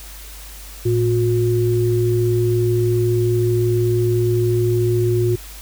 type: tone pair together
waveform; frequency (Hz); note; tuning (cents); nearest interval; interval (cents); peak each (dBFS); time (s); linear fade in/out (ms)
sine; 113.2 / 359.4; A2 / F4; +50 / +50; octave + minor sixth; 2000; -17; 0.85-5.36; 10
effects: added 50 Hz sine -36 dBFS peak until 5.61 s + white hiss -39 dBFS RMS until 5.61 s